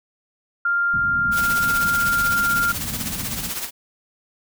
sine tone, 1396.9 Hz, F6, in tune, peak -17 dBFS, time 0.65-2.72 s, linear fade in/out 5 ms
white low-pass noise, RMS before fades -33 dBFS, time 0.93-3.5 s, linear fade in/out 10 ms, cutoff 260 Hz, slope 48 dB/octave
white noise with tremolo, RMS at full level -26 dBFS, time 1.31-3.71 s, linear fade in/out 50 ms, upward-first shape sine, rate 16 Hz, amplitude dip 55%
effects none

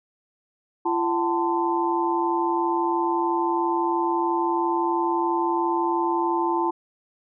sine tone cluster, 341.7 / 755 / 887 / 1030 Hz, F4 / F#5 / A5 / C6, -38 / +35 / +14 / -28 cents, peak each -24 / -33 / -24 / -28 dBFS, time 0.85-6.71 s, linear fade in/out 10 ms, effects none

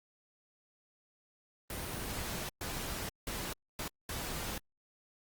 pink noise bursts at uneven times, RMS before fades -39 dBFS, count 5, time 1.7-2.49 / 2.61-3.09 / 3.27-3.53 / 3.79-3.88 / 4.09-4.58 s, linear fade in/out 2 ms, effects Opus 24 kbps

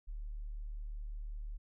sine tone, 37.28 Hz, D1, 27 cents sharp, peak -39 dBFS, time 0.07-1.58 s, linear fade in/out 20 ms, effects none

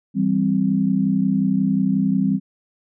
sine chord, C major, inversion first, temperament equal, 164.81 / 196 / 261.6 Hz, E3 / G3 / C4, 0 / 0 / 0 cents, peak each -24 / -18 / -21 dBFS, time 0.14-2.4 s, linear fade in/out 50 ms, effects none

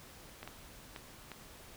clicks, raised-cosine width 0.3 ms, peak -28 dBFS, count 4, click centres 0.43 / 0.476 / 0.962 / 1.317 s, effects pink hiss -54 dBFS RMS until 1.76 s

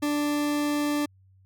40% pulse tone, 293.7 Hz, D4, in tune, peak -23 dBFS, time 0.02-1.06 s, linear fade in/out 10 ms, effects added 95 Hz sine -55 dBFS peak until 1.45 s

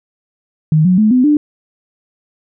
sine tone with pitch steps, 155.56 / 182.87 / 215 / 252.7 / 297.1 Hz, D#3 / F#3 / A3 / B3 / D4, 0 / -20 / -40 / +40 / +20 cents, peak -7 dBFS, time 0.72-1.37 s, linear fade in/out 2 ms, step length 130 ms, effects none

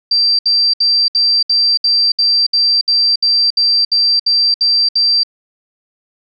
sine tone bursts, 4699 Hz, D8, in tune, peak -9 dBFS, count 15, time 0.11-5.234 s, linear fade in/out 5 ms, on 280 ms, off 66 ms, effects none

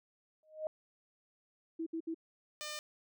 sine tone with exponential growth, 622.3 Hz, D#5, in tune, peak -31 dBFS, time 0.43-0.67 s, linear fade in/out 1 ms, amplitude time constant 51 ms
sine tone bursts, 326.7 Hz, E4, 15 cents flat, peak -35 dBFS, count 3, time 1.79-2.145 s, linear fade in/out 10 ms, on 75 ms, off 65 ms
5% pulse tone, 602 Hz, D5, 43 cents sharp, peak -29 dBFS, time 2.61-2.79 s, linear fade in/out 0 ms
effects none

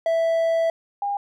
triangle / sine tone pair in turn, 659.3 / 808.1 Hz, E5 / G#5, 0 / -48 cents, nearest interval major third, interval 352 cents, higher second, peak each -16 / -22 dBFS, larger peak first, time 0.06-0.7 / 1.02-1.17 s, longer first, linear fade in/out 2 ms, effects none

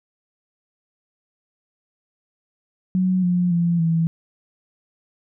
sine tone with pitch steps, 185 / 177.87 / 171.02 / 164.44 Hz, F#3 / F3 / F3 / E3, 0 / +32 / -36 / -4 cents, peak -16 dBFS, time 2.95-4.07 s, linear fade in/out 0 ms, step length 280 ms, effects none

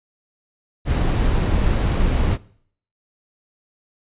brown noise, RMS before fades -18 dBFS, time 0.85-2.38 s, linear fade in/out 50 ms, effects noise-tail reverb RT60 0.6 s tail -21 dB re dry + resampled to 8000 Hz

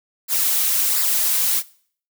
blue noise with flanger, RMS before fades -19 dBFS, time 0.28-1.63 s, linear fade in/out 50 ms, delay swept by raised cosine 0.31 to 3.61 ms, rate 1.4 Hz, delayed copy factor -0.55, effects noise-tail reverb RT60 0.5 s tail -20 dB re dry

